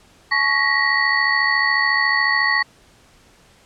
sine tone cluster, 856 / 1113 / 1888 / 1962 / 4463 Hz, A5 / C#6 / A#6 / B6 / C#8, -48 / +7 / +22 / -12 / +11 cents, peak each -27 / -23 / -18 / -21 / -25 dBFS, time 0.31-2.63 s, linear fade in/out 10 ms, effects pink hiss -52 dBFS RMS until 3.65 s + low-pass 9000 Hz 12 dB/octave

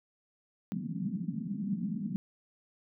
pink band-pass noise, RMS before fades -35 dBFS, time 0.72-2.16 s, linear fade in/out 0 ms, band 170 to 230 Hz, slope 48 dB/octave, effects none

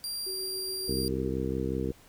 sawtooth tone, 4749 Hz, D8, 18 cents sharp, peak -30 dBFS, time 0.04-1.08 s, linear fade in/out 0 ms
sine tone with tremolo, 378.3 Hz, F#4, 38 cents sharp, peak -37 dBFS, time 0.26-1.33 s, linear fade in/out 10 ms, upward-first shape triangle, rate 7.2 Hz, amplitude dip 35%
harmonic tone, 65.41 Hz, C2, in tune, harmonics 1 / 2 / 3 / 4 / 5 / 6 / 7, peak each -36 / -36 / -36 / -36 / -36 / -36 / -36 dBFS, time 0.88-1.92 s, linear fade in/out 5 ms
effects pink hiss -57 dBFS RMS until 2.08 s

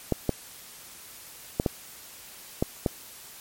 clicks, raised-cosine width 2 ms, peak -9 dBFS, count 6, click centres 0.123 / 0.293 / 1.599 / 1.662 / 2.625 / 2.862 s, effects white hiss -46 dBFS RMS until 3.4 s + MP3 64 kbps

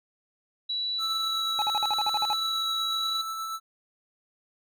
sine tone with vibrato, 3920 Hz, B7, 14 cents flat, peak -27 dBFS, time 0.69-3.22 s, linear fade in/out 10 ms, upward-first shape sine, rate 0.84 Hz, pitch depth 10 cents each way
square tone with tremolo, 1318.5 Hz, E6, in tune, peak -31 dBFS, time 0.98-3.6 s, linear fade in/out 50 ms, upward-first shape sine, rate 8.3 Hz, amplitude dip 25%
triangle tone bursts, 841 Hz, G#5, 22 cents sharp, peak -23 dBFS, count 10, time 1.59-2.331 s, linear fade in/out 0 ms, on 30 ms, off 49 ms
effects none

